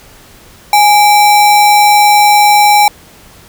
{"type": "tone with sample-and-hold", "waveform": "sine", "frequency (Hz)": 830.6, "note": "G#5", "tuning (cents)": 0, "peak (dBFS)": -3, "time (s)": [0.73, 2.88], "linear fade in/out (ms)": 2, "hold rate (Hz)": 3150, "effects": ["pink hiss -39 dBFS RMS until 3.48 s"]}